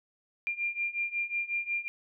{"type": "beating tone pair", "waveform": "sine", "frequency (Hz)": [2390, 2395.5], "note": ["D7", "D7"], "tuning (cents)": [30, 34], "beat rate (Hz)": 5.5, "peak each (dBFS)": [-34, -32], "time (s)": [0.47, 1.88], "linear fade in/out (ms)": 0, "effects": []}